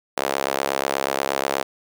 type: tone with high-pass filter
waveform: sawtooth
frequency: 68.3 Hz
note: C#2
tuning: 25 cents flat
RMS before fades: -24 dBFS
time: 0.17-1.63 s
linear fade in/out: 5 ms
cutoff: 560 Hz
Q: 1.4
effects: none